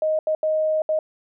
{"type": "tone bursts at uneven times", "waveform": "sine", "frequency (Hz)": 624, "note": "D#5", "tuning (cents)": 5, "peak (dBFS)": -18, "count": 4, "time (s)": [[0.02, 0.19], [0.27, 0.35], [0.43, 0.82], [0.89, 0.99]], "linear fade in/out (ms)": 2, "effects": []}